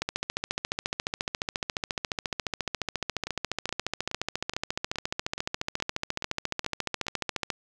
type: two click trains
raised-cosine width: 0.2 ms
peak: -17 / -11 dBFS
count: 10 / 108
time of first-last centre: 3.27-7.067 / 0.02-7.503 s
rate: 2.37 / 14.3 Hz
effects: none